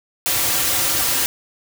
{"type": "noise with comb filter", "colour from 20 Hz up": "white", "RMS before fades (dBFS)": -19, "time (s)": [0.26, 1.26], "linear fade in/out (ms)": 0, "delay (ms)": 4.7, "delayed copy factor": -0.75, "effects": []}